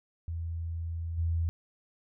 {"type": "tone with level steps", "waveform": "sine", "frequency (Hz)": 83.2, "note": "E2", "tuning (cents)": 17, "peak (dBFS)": [-32, -26], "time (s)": [0.28, 1.49], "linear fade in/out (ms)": 0, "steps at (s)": 1.17, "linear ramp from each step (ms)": 20, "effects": []}